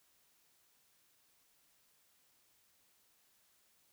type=silence; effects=white hiss -72 dBFS RMS until 3.92 s